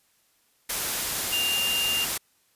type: tone in noise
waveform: sine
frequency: 2800 Hz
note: F7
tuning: 4 cents sharp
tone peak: -24 dBFS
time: 1.32-2.05 s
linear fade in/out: 10 ms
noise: white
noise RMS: -28 dBFS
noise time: 0.69-2.18 s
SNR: +1 dB
effects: white hiss -66 dBFS RMS until 2.55 s + resampled to 32000 Hz